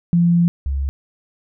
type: tone pair in turn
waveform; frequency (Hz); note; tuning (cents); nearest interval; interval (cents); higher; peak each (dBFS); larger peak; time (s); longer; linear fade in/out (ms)
sine; 171.9 / 68.69; F3 / C#2; -27 / -15; octave + major third; 1588; first; -11 / -18; first; 0.13-0.48 / 0.66-0.89; first; 0
effects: none